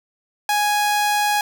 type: tone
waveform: sawtooth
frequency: 830.6 Hz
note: G#5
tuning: in tune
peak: -13 dBFS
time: 0.49-1.41 s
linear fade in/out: 2 ms
effects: none